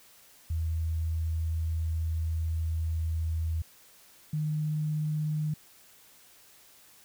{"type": "tone pair in turn", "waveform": "sine", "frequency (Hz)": [80.9, 152.72], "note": ["E2", "D#3"], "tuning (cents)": [-32, -32], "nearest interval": "major seventh", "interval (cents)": 1100, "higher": "second", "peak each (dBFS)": -27, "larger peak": "neither", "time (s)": [[0.5, 3.62], [4.33, 5.54]], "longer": "first", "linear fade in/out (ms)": 5, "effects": ["white hiss -57 dBFS RMS until 7.04 s"]}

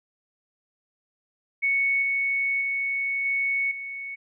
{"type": "tone with level steps", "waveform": "sine", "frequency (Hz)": 2217, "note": "C#7", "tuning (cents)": 0, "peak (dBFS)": [-20, -22, -24, -22, -32], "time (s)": [1.62, 4.16], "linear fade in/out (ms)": 20, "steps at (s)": [2.02, 2.61, 3.25, 3.71], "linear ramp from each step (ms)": 5, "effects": []}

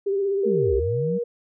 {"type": "tone with vibrato", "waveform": "sine", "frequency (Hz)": 395.3, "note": "G4", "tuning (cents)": 15, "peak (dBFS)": -20, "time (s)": [0.06, 0.8], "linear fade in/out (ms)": 10, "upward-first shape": "sine", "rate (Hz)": 16, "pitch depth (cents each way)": 37}
{"type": "tone with pitch glide", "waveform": "sine", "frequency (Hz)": [467, 475.7], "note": ["A#4", "A#4"], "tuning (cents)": [3, 35], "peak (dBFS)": -23, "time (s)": [0.43, 1.24], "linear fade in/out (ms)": 10, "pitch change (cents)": 32, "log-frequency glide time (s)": [0.81, 0.93]}
{"type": "linear two-way sweep", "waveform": "sine", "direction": "down then up", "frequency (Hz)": [234.2, 58.27, 195.8], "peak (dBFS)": -24, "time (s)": [0.45, 1.19], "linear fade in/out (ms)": 20, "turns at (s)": 0.75}
{"effects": []}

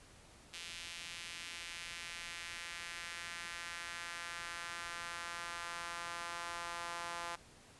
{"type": "tone with high-pass filter sweep", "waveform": "sawtooth", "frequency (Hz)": 171.4, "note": "F3", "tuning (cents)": -32, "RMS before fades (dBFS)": -45, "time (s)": [0.53, 7.36], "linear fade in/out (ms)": 10, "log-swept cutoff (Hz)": [2800, 950], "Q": 1.5, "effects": ["pink hiss -60 dBFS RMS until 7.79 s", "resampled to 24000 Hz"]}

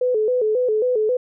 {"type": "tone with vibrato", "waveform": "sine", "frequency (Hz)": 464.5, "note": "A#4", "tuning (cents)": -6, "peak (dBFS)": -16, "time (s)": [0.01, 1.17], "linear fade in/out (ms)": 5, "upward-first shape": "square", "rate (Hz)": 3.7, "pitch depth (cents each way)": 130, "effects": []}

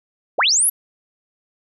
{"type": "linear sweep", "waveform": "sine", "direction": "up", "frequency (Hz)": [259.3, 11840], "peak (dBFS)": -13, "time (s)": [0.38, 0.7], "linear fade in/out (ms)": 10, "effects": []}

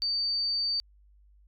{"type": "tone", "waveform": "sine", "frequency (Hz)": 4600, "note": "D8", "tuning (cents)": -37, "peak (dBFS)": -26, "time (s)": [0.02, 0.8], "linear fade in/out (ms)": 0, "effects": ["added 50 Hz sine -56 dBFS peak until 1.47 s"]}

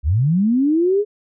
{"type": "linear sweep", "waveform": "sine", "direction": "up", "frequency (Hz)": [61.74, 425.9], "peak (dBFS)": -13, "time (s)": [0.03, 1.05], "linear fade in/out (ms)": 50, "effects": []}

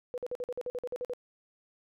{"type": "tone bursts", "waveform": "sine", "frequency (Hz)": 493.9, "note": "B4", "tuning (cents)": 0, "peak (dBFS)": -32, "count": 12, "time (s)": [0.14, 1.135], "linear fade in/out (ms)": 0, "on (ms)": 38, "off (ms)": 49, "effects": []}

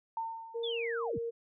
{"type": "tone with exponential decay", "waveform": "sine", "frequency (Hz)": 906, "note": "A#5", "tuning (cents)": -50, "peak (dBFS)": -31, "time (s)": [0.17, 1.05], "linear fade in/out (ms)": 2, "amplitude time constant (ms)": 190}
{"type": "tone", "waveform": "sine", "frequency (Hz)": 464.5, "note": "A#4", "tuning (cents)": -6, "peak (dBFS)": -33, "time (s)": [0.54, 1.31], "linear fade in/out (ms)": 20}
{"type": "linear sweep", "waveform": "sine", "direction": "down", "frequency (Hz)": [3600, 39.66], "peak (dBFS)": -36, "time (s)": [0.63, 1.19], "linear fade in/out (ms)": 10}
{"effects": []}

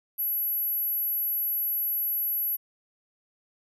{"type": "tone", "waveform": "sine", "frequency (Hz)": 11680, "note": "F#9", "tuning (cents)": -24, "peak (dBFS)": -25, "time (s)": [0.18, 2.57], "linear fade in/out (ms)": 20, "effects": []}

